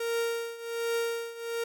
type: tone with tremolo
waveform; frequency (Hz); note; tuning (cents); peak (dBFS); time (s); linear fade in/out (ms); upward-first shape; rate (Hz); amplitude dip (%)
45% pulse; 464.3; A#4; -7; -26; 0-1.64; 5; triangle; 1.3; 85
effects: none